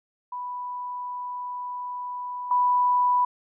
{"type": "tone with level steps", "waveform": "sine", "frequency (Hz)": 987.8, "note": "B5", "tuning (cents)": 0, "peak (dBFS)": [-30, -18], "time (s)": [0.32, 3.25], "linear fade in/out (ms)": 5, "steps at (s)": 2.51, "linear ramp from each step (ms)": 2, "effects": []}